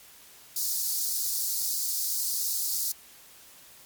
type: high-pass noise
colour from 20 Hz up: white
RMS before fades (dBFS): -29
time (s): 0.56-2.92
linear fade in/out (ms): 5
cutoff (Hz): 4300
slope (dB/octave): 48
effects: white hiss -52 dBFS RMS until 3.85 s + MP3 96 kbps